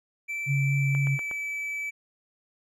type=tone with pitch glide; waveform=triangle; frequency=2329 to 2305 Hz; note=D7 to D7; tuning=-15 to -33 cents; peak=-28 dBFS; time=0.28-1.91 s; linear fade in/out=20 ms; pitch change=-18 cents; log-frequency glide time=0.82-1.35 s
type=tone with vibrato; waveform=sine; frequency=138.59 Hz; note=C#3; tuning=in tune; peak=-22 dBFS; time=0.46-1.19 s; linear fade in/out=50 ms; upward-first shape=sine; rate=4.2 Hz; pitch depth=13 cents each way
type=click train; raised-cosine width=0.5 ms; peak=-24 dBFS; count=4; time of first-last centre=0.95-1.313 s; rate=8.27 Hz
effects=none